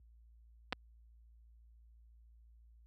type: clicks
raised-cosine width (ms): 0.3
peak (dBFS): -20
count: 2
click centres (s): 0.725 / 0.729
effects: added 57 Hz sine -52 dBFS peak until 2.86 s + high-pass 80 Hz 12 dB/octave